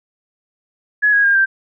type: tone with pitch steps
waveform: sine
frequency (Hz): 1688 / 1649.4 / 1611.8 / 1575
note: G#6 / G#6 / G6 / G6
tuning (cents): +28 / -12 / +48 / +8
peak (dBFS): -10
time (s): 1.02-1.46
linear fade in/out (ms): 20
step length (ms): 110
effects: none